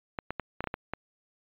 clicks, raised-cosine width 0.5 ms, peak -17 dBFS, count 8, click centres 0.188 / 0.306 / 0.397 / 0.606 / 0.641 / 0.673 / 0.741 / 0.936 s, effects resampled to 8000 Hz

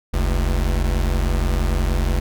square tone pair together, 44.73 / 71 Hz, F1 / C#2, +42 / +42 cents, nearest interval minor sixth, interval 800 cents, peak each -19 / -23 dBFS, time 0.13-2.2 s, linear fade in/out 10 ms, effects none

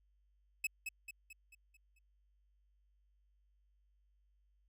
45% pulse tone with echo, 2582 Hz, E7, 37 cents flat, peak -33 dBFS, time 0.64-0.67 s, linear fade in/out 5 ms, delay 220 ms, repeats 6, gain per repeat -6 dB, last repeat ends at 1.99 s, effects added 50 Hz sine -70 dBFS peak until 4.68 s

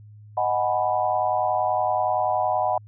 sine chord, G# minor seventh, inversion second, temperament equal, 622.3 / 740 / 830.6 / 987.8 Hz, D#5 / F#5 / G#5 / B5, 0 / 0 / 0 / 0 cents, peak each -26 / -23 / -28 / -27 dBFS, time 0.37-2.78 s, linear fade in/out 5 ms, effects added 105 Hz sine -43 dBFS peak until 2.87 s

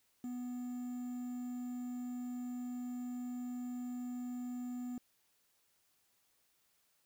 triangle tone with quantisation, 246.9 Hz, B3, in tune, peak -37 dBFS, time 0.24-4.98 s, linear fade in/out 2 ms, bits 10, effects white hiss -75 dBFS RMS until 7.05 s

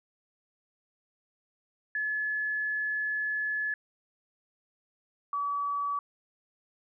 sine tone pair in turn, 1713 / 1143.3 Hz, A6 / D6, -47 / -47 cents, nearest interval perfect fifth, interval 700 cents, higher first, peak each -28 dBFS, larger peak neither, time 1.95-3.74 / 5.33-5.99 s, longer first, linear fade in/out 2 ms, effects none

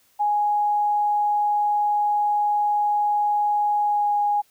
sine tone with pitch glide, 830.6 to 825.3 Hz, G#5 to G#5, 0 to -11 cents, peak -18 dBFS, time 0.19-4.42 s, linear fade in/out 20 ms, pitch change -11 cents, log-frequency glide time 3.83-4.12 s, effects white hiss -61 dBFS RMS until 4.5 s

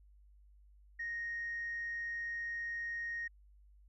sine tone, 1864.7 Hz, A#6, in tune, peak -36 dBFS, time 0.99-3.28 s, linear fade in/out 10 ms, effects tanh soft clip ceiling -33 dBFS + added 50 Hz sine -59 dBFS peak until 3.88 s

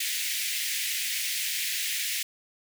pink high-pass noise, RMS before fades -30 dBFS, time 0-2.23 s, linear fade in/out 5 ms, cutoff 1900 Hz, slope 48 dB/octave, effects none

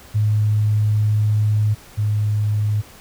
sine tone pair in turn, 106.2 / 105.34 Hz, G#2 / G#2, +39 / +25 cents, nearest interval unison, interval 14 cents, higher first, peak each -14 / -16 dBFS, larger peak first, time 0.14-1.75 / 1.97-2.82 s, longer first, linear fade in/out 20 ms, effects pink hiss -44 dBFS RMS until 3 s

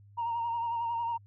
sine tone with vibrato, 932.3 Hz, A#5, in tune, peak -28 dBFS, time 0.17-1.18 s, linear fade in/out 20 ms, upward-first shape sine, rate 11 Hz, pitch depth 33 cents each way, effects tanh soft clip ceiling -26 dBFS + added 101 Hz sine -53 dBFS peak until 1.26 s

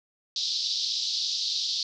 pink band-pass noise, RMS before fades -29 dBFS, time 0.36-1.83 s, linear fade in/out 2 ms, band 3700 to 5300 Hz, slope 48 dB/octave, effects none

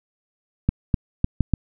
clicks, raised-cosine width 5 ms, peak -5 dBFS, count 5, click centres 0.69 / 0.942 / 1.244 / 1.407 / 1.537 s, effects none

